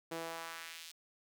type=tone with high-pass filter sweep; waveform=sawtooth; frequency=164.81 Hz; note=E3; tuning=in tune; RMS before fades=-45 dBFS; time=0.11-0.92 s; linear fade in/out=10 ms; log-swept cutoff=360 to 4100 Hz; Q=1.2; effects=none